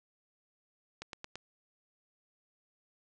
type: click train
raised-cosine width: 0.2 ms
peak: -24 dBFS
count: 4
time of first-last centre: 1.02-1.356 s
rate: 8.93 Hz
effects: resampled to 22050 Hz + 9-bit